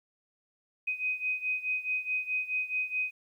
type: beating tone pair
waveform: sine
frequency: 2507 / 2511.7 Hz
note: D#7 / D#7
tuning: +12 / +16 cents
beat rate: 4.7 Hz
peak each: -31 / -34 dBFS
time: 0.87-3.11 s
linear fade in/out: 10 ms
effects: 11-bit